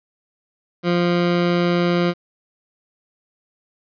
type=tone; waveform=20% pulse; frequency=174.61 Hz; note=F3; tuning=in tune; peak=-11 dBFS; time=0.83-2.14 s; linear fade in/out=50 ms; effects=resampled to 11025 Hz + 8-bit